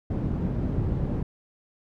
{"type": "low-pass noise", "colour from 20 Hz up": "white", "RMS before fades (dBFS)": -27, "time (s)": [0.1, 1.23], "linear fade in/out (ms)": 5, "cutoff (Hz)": 180, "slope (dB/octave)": 12, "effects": []}